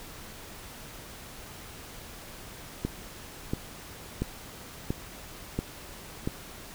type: click train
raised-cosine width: 3 ms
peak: -15 dBFS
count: 6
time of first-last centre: 2.85-6.275 s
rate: 1.46 Hz
effects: pink hiss -45 dBFS RMS until 6.74 s